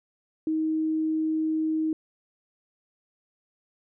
sine tone, 315.3 Hz, D#4, 23 cents sharp, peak -23 dBFS, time 0.47-1.93 s, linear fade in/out 2 ms, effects none

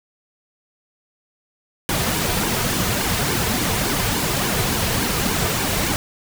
pink noise with flanger, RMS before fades -21 dBFS, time 1.89-5.96 s, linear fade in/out 0 ms, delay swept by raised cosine 1.5 to 3.7 ms, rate 3.5 Hz, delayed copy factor -0.6, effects none

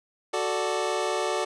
25% pulse chord, D major, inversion first, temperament equal, 370 / 440 / 587.3 Hz, F#4 / A4 / D5, 0 / 0 / 0 cents, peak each -26 dBFS, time 0.33-1.45 s, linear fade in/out 10 ms, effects resampled to 22050 Hz

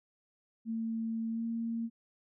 sine tone with pitch glide, 225.7 to 229.6 Hz, A3 to A#3, +44 to -26 cents, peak -32 dBFS, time 0.65-1.9 s, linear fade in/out 50 ms, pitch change +30 cents, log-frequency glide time 1.29-1.44 s, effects none

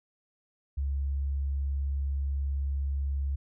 sine tone, 69.3 Hz, C#2, in tune, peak -27 dBFS, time 0.77-3.36 s, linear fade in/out 10 ms, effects none

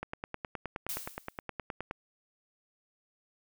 click train, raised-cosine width 0.5 ms, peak -21 dBFS, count 19, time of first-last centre 0.03-1.911 s, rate 9.57 Hz
blue noise with exponential decay, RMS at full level -34 dBFS, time 0.89-1.4 s, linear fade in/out 2 ms, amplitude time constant 110 ms
effects none

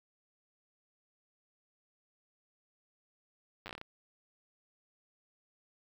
slowing click train, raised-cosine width 0.3 ms, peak -27 dBFS, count 9, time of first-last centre 3.66-3.814 s, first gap 9 ms, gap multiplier 1.21, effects 9-bit

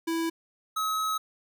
square tone pair in turn, 329.6 / 1280.9 Hz, E4 / D#6, 0 / +50 cents, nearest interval 2 octaves, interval 2350 cents, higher second, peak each -27 dBFS, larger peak neither, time 0.07-0.3 / 0.76-1.18 s, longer second, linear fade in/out 10 ms, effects none

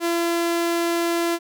sawtooth tone, 339.6 Hz, F4, 48 cents flat, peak -16 dBFS, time 0-1.39 s, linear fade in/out 50 ms, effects none

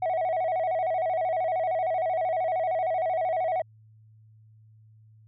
sine tone with vibrato, 692 Hz, F5, 16 cents flat, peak -21 dBFS, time 0.02-3.62 s, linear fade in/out 5 ms, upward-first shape square, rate 13 Hz, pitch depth 120 cents each way, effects tanh soft clip ceiling -23 dBFS + added 109 Hz sine -52 dBFS peak until 5.27 s

